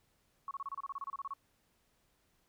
sine tone bursts, 1108.7 Hz, C#6, in tune, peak -37 dBFS, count 15, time 0.48-1.336 s, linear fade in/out 2 ms, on 30 ms, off 29 ms, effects pink hiss -74 dBFS RMS until 2.48 s

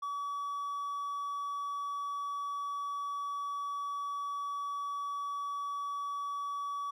triangle tone with hard clipping, 1140 Hz, C#6, 48 cents sharp, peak -35 dBFS, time 0.02-6.91 s, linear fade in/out 10 ms, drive 5 dB, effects none

